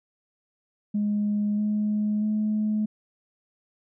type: tone with pitch steps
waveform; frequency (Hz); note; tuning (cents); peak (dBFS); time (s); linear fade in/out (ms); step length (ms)
sine; 207.7 / 210.6 / 213.5; G#3 / G#3 / G#3; 0 / +24 / +48; -21; 0.94-2.86; 10; 640
effects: tanh soft clip ceiling -18 dBFS